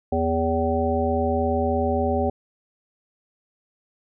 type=harmonic tone with a mistuned harmonic; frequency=81.6 Hz; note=E2; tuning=17 cents flat; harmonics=1 / 3 / 5 / 7 / 9; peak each=-26 / -26 / -26 / -26 / -26 dBFS; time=0.12-2.3 s; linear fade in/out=5 ms; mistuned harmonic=9; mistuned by=+67 cents; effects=none